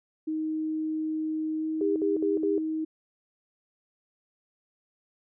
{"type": "tone with pitch glide", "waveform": "sine", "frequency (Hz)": [313.2, 315.4], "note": ["D#4", "D#4"], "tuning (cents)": [11, 24], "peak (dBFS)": -27, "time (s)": [0.27, 2.85], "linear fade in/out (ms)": 10, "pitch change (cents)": 13, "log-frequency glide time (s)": [1.59, 1.65]}
{"type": "tone bursts", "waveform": "sine", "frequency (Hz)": 401.8, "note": "G4", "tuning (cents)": 43, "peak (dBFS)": -24, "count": 4, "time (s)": [1.81, 2.581], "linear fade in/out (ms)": 2, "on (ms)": 150, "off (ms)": 57}
{"effects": []}